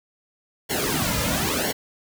pink noise with flanger, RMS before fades -24 dBFS, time 0.69-1.73 s, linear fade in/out 20 ms, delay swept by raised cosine 0.8 to 2.7 ms, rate 1 Hz, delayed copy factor -1, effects none

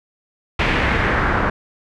pink noise with low-pass filter sweep, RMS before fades -18 dBFS, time 0.59-1.5 s, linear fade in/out 5 ms, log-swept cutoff 2500 to 1400 Hz, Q 2.1, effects none

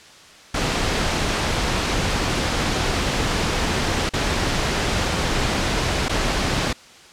pink noise with dropouts, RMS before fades -21 dBFS, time 0.54-6.73 s, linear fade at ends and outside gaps 5 ms, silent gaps 4.093-4.135 / 6.085-6.093 s, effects white hiss -45 dBFS RMS until 7.12 s + low-pass 6000 Hz 12 dB/octave

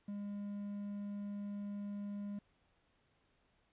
triangle tone with quantisation, 203.4 Hz, G#3, 36 cents flat, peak -38 dBFS, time 0.08-2.39 s, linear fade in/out 5 ms, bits 11, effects pink hiss -75 dBFS RMS until 3.72 s + resampled to 8000 Hz

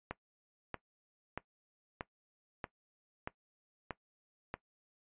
click train, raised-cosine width 0.5 ms, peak -23 dBFS, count 8, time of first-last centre 0.11-4.54 s, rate 1.58 Hz, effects noise-tail reverb RT60 0.1 s tail -18 dB re dry + resampled to 8000 Hz

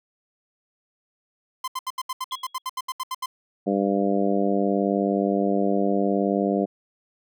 45% pulse tone bursts, 1035 Hz, C6, 19 cents flat, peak -26 dBFS, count 15, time 1.64-3.26 s, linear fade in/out 5 ms, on 38 ms, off 75 ms
sine tone with exponential decay, 3322 Hz, G#7, in tune, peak -33 dBFS, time 2.31-2.62 s, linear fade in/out 1 ms, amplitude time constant 66 ms
harmonic tone, 99.3 Hz, G2, 23 cents sharp, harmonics 2 / 3 / 4 / 5 / 6 / 7, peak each -24 / -26 / -27 / -28 / -29 / -29 dBFS, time 3.66-6.66 s, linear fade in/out 20 ms
effects none

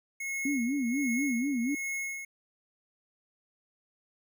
square tone with tremolo, 2174 Hz, C#7, 34 cents flat, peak -32 dBFS, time 0.2-2.25 s, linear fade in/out 5 ms, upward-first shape sine, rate 1.3 Hz, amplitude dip 65%
sine tone with vibrato, 258.4 Hz, C4, 21 cents flat, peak -27 dBFS, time 0.45-1.75 s, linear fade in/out 5 ms, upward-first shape sine, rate 4.1 Hz, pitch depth 200 cents each way
effects none

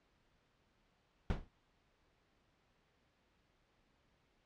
brown noise with exponential decay, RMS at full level -28 dBFS, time 1.3-1.48 s, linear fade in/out 1 ms, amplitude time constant 39 ms, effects pink hiss -75 dBFS RMS until 4.45 s + low-pass 4000 Hz 12 dB/octave

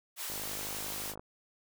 white high-pass noise, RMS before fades -39 dBFS, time 0.16-1.15 s, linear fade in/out 50 ms, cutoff 590 Hz, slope 12 dB/octave
click train, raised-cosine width 1 ms, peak -30 dBFS, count 47, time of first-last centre 0.3-1.195 s, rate 51.4 Hz
effects none

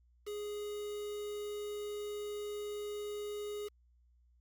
triangle tone with quantisation, 415.3 Hz, G#4, in tune, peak -36 dBFS, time 0.26-3.69 s, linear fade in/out 20 ms, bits 8, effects added 60 Hz sine -64 dBFS peak until 4.4 s + MP3 96 kbps

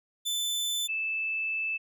sawtooth / sine tone pair in turn, 3520 / 2630 Hz, A7 / E7, 0 / -5 cents, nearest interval perfect fourth, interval 505 cents, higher first, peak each -25 / -28 dBFS, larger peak first, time 0.25-0.88 / 0.88-1.78 s, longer second, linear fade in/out 20 ms, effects none

